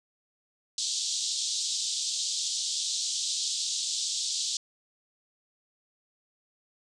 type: band-pass noise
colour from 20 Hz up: pink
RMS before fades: -31 dBFS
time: 0.78-4.57 s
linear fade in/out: 2 ms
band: 3500 to 8000 Hz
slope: 48 dB/octave
effects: resampled to 24000 Hz